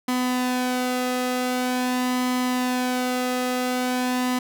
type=tone with flanger; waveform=sawtooth; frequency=251.3 Hz; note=B3; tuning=30 cents sharp; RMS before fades=-24 dBFS; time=0.08-4.39 s; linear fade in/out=5 ms; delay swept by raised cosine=0.97 to 1.54 ms; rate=0.45 Hz; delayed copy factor=+0.5; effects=none